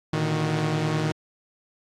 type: tone cluster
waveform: sawtooth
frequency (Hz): 114.7 / 146.5 / 156.2 / 365.7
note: A#2 / D3 / D#3 / F#4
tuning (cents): -28 / -4 / +7 / -20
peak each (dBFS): -27 / -29 / -20 / -29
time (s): 0.13-1.12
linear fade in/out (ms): 5
effects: low-pass 6000 Hz 12 dB/octave + AAC 64 kbps